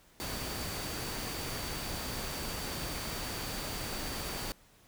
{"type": "tone in noise", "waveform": "sine", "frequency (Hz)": 4592, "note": "D8", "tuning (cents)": -40, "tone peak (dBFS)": -46, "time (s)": [0.2, 4.52], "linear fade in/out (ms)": 0, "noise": "pink", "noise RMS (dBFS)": -38, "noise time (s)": [0.2, 4.52], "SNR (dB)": -11, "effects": ["pink hiss -62 dBFS RMS until 4.87 s"]}